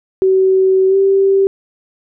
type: tone with pitch glide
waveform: sine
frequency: 379.3 to 390 Hz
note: F#4 to G4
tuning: +43 to -9 cents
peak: -8 dBFS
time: 0.22-1.47 s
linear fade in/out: 0 ms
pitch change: +48 cents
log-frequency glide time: 0.88-0.96 s
effects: none